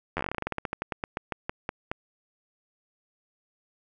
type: slowing click train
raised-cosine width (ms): 0.5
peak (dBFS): -14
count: 25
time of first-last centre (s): 0.17-1.915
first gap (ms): 11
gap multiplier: 1.14
effects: none